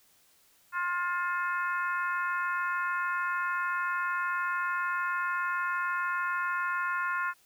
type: harmonic tone with a mistuned harmonic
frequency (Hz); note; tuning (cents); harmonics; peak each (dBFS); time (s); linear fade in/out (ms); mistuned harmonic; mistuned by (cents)
353.3; F4; +20; 3 / 4 / 5 / 6 / 7; -32 / -31 / -37 / -45 / -44; 0.72-7.34; 50; 7; +61
effects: white hiss -64 dBFS RMS until 7.45 s